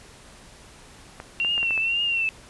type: clicks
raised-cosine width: 0.5 ms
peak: -20 dBFS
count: 6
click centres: 1.201 / 1.448 / 1.579 / 1.63 / 1.708 / 1.777 s
type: tone with vibrato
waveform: sine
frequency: 2734 Hz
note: F7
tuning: 37 cents flat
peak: -21 dBFS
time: 1.4-2.29 s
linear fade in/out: 0 ms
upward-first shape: triangle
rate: 2 Hz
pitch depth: 75 cents each way
effects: pink hiss -48 dBFS RMS until 2.49 s + resampled to 24000 Hz